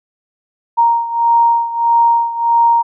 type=beating tone pair; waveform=sine; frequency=932.3 / 933.9 Hz; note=A#5 / A#5; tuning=0 / +3 cents; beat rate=1.6 Hz; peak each=-11 / -15 dBFS; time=0.77-2.83 s; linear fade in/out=20 ms; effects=none